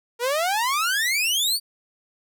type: exponential sweep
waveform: sawtooth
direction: up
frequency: 460.9 to 4700 Hz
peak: -17 dBFS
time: 0.19-1.6 s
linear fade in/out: 50 ms
effects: none